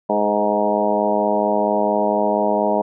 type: harmonic tone with a mistuned harmonic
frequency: 104.4 Hz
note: G#2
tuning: 10 cents sharp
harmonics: 2 / 3 / 4 / 5 / 6 / 7 / 8 / 9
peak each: -24 / -27 / -24 / -25 / -20 / -25 / -26 / -24 dBFS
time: 0.09-2.82 s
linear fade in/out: 10 ms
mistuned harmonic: 5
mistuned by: -25 cents
effects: none